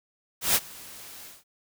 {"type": "noise with ADSR envelope", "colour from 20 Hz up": "white", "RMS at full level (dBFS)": -20, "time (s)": [0.41, 1.44], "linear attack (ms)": 140, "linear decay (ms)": 45, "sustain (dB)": -24, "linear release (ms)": 180, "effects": []}